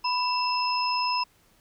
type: tone cluster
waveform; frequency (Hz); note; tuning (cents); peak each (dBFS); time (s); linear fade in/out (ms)
sine; 994 / 2681 / 5160; B5 / E7 / E8; +11 / +29 / -38; -25 / -33 / -29; 0.04-1.24; 10
effects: pink hiss -62 dBFS RMS until 1.6 s